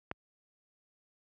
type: click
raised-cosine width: 0.5 ms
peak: -20 dBFS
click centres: 0.114 s
effects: high-pass 60 Hz 12 dB/octave